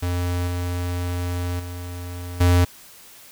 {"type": "tone with level steps", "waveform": "square", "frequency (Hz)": 88.5, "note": "F2", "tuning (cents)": 23, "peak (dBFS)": [-22, -24, -31, -14], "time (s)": [0.02, 2.65], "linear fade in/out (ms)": 10, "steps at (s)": [0.47, 1.59, 2.4], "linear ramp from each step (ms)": 10, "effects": ["white hiss -46 dBFS RMS until 3.31 s"]}